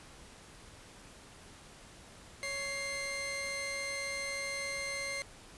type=tone pair together; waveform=sawtooth; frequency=555.3 / 2101 Hz; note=C#5 / C7; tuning=+3 / +7 cents; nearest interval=octave + major seventh; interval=2304 cents; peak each=-38 / -33 dBFS; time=2.43-5.22 s; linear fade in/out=0 ms; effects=pink hiss -54 dBFS RMS until 5.57 s + resampled to 24000 Hz